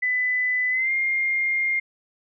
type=tone with pitch glide; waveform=sine; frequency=2000 to 2119 Hz; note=B6 to C7; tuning=+21 to +21 cents; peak=-20 dBFS; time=0.02-1.8 s; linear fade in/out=10 ms; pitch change=+100 cents; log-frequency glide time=0.7-0.92 s; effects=none